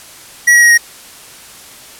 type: tone with pitch steps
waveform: square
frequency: 1925 / 1908.4 / 1891.9 / 1875.6 Hz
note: B6 / A#6 / A#6 / A#6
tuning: -45 / +40 / +25 / +10 cents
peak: -5 dBFS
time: 0.47-0.778 s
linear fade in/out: 10 ms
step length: 77 ms
effects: white hiss -36 dBFS RMS until 1.99 s + low-pass 12000 Hz 12 dB/octave